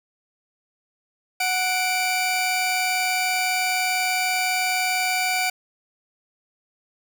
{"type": "tone pair together", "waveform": "sawtooth", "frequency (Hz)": [738, 2337], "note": ["F#5", "D7"], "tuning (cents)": [-5, -9], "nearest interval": "octave + minor sixth", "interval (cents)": 1996, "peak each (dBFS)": -20, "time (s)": [1.4, 5.5], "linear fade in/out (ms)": 5, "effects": []}